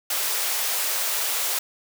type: high-pass noise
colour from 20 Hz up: white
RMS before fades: -25 dBFS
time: 0.1-1.59 s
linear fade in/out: 5 ms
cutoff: 450 Hz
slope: 24 dB/octave
effects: none